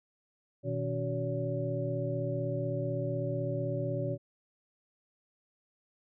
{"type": "tone cluster", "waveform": "sine", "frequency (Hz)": [122.3, 158.2, 282.8, 373.2, 568], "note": ["B2", "D#3", "C#4", "F#4", "C#5"], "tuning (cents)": [-16, 29, 35, 15, 42], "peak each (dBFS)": [-34, -38, -40, -39, -35], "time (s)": [0.63, 4.18], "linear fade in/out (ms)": 50, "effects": []}